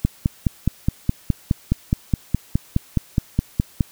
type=click train; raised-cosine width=5 ms; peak=-4 dBFS; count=19; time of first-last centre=0.05-3.808 s; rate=4.79 Hz; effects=white hiss -49 dBFS RMS until 3.91 s